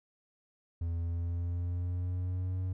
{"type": "tone with pitch glide", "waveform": "triangle", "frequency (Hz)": [84.3, 92.46], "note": ["E2", "F#2"], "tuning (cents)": [39, -1], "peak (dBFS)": -29, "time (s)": [0.81, 2.73], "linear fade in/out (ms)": 5, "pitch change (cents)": 160, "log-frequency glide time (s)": [0.97, 2.6], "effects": []}